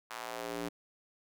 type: tone with high-pass filter sweep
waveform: square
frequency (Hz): 58.27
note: A#1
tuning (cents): 0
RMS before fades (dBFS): -40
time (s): 0.1-0.69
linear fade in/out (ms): 10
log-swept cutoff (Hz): 1100 to 260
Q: 1.4
effects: none